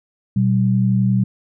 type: tone pair together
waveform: sine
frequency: 121.02 / 192.3 Hz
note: B2 / G3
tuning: -35 / -33 cents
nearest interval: minor sixth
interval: 802 cents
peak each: -16 dBFS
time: 0.36-1.24 s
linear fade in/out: 5 ms
effects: none